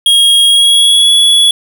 square tone with pitch glide, 3276 to 3382 Hz, G#7 to G#7, -24 to +31 cents, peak -5 dBFS, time 0.06-1.51 s, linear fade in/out 2 ms, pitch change +55 cents, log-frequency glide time 0.46-1.1 s, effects none

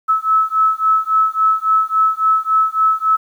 sine beating tone pair, 1298 / 1301.6 Hz, E6 / E6, -27 / -22 cents, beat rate 3.6 Hz, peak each -15 dBFS, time 0.08-3.17 s, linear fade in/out 20 ms, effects 8-bit

